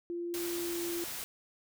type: tone with pitch glide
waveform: sine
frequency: 345.3 to 343.1 Hz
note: F4 to F4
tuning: -20 to -31 cents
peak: -34 dBFS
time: 0.1-1.04 s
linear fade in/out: 0 ms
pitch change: -11 cents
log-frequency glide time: 0.4-0.87 s
type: noise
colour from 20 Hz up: white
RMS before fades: -40 dBFS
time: 0.34-1.24 s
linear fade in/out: 0 ms
effects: none